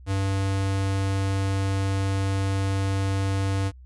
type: tone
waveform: square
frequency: 97.3 Hz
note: G2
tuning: 12 cents flat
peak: -23 dBFS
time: 0.06-3.72 s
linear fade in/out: 50 ms
effects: added 63 Hz sine -43 dBFS peak until 3.85 s + resampled to 24000 Hz